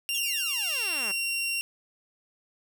sawtooth tone with pitch glide, 2780 to 2753 Hz, F7 to F7, -9 to -25 cents, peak -24 dBFS, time 0.09-1.61 s, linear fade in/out 0 ms, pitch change -16 cents, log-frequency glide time 0.7-0.82 s
5% pulse exponential sweep, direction down, 3516 to 184.1 Hz, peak -25 dBFS, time 0.14-1.12 s, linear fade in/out 10 ms
effects none

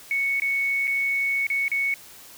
sine tone with dropouts, 2217 Hz, C#7, in tune, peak -21 dBFS, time 0.11-1.94 s, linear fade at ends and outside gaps 1 ms, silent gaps 0.399-0.42 / 0.872-0.877 / 1.468-1.501 / 1.681-1.716 s, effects white hiss -46 dBFS RMS until 2.37 s

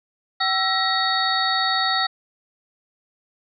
sine tone cluster, 763 / 1329 / 1900 / 3768 / 4441 Hz, G5 / E6 / A#6 / A#7 / C#8, -47 / +14 / +33 / +18 / +2 cents, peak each -25 dBFS, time 0.4-2.07 s, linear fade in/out 10 ms, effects none

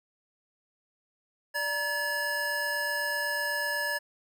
square tone cluster, 587 / 943 / 1713 Hz, D5 / A#5 / A6, -1 / +20 / -47 cents, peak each -37 / -38 / -30 dBFS, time 1.54-3.99 s, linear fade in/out 20 ms, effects none

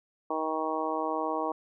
harmonic tone, 157.9 Hz, D#3, 26 cents sharp, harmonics 2 / 3 / 4 / 5 / 6 / 7, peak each -35 / -35 / -35 / -35 / -35 / -35 dBFS, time 0.3-1.52 s, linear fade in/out 5 ms, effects none

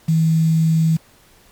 sine tone with quantisation, 161.2 Hz, E3, 38 cents flat, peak -12 dBFS, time 0.08-0.97 s, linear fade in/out 10 ms, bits 6, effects pink hiss -51 dBFS RMS until 1.51 s + MP3 96 kbps

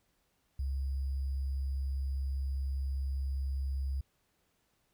sine tone with sample-and-hold, 67.5 Hz, C#2, 45 cents flat, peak -31 dBFS, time 0.59-4.01 s, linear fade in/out 5 ms, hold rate 4900 Hz, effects pink hiss -75 dBFS RMS until 4.93 s

